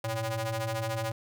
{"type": "ring-modulated tone", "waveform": "sawtooth", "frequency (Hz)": 222.8, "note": "A3", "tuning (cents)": 22, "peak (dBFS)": -23, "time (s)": [0.04, 1.12], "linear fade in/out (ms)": 5, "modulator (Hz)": 341, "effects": []}